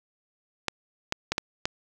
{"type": "clicks", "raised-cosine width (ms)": 0.2, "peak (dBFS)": -8, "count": 5, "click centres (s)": [0.683, 1.124, 1.32, 1.381, 1.655], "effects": ["7-bit"]}